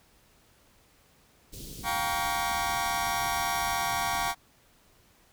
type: band-stop noise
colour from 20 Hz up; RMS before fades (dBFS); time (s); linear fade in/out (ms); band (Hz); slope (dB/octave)
pink; -42; 1.52-4.33; 20; 410 to 3500; 24
type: chord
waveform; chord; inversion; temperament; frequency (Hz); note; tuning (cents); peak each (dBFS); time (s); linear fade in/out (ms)
sawtooth; G half-diminished seventh; third; just; 705.6 / 784 / 940.8 / 1128.9; F5 / G5 / Bb5 / Db6; +18 / 0 / +16 / +31; -29; 1.83-4.35; 50
effects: pink hiss -62 dBFS RMS until 5.32 s